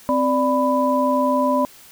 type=tone cluster; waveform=sine; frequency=260.3 / 588 / 994 Hz; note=C4 / D5 / B5; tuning=-9 / +2 / +11 cents; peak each=-20 dBFS; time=0.09-1.65 s; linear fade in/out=0 ms; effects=white hiss -46 dBFS RMS until 1.91 s